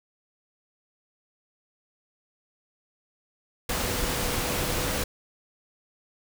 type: tone in noise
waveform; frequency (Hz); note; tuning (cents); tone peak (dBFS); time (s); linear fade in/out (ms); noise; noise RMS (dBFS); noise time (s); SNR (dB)
sine; 494.4; B4; +2; -37; 3.69-5.04; 5; pink; -28; 3.69-5.04; -12
effects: none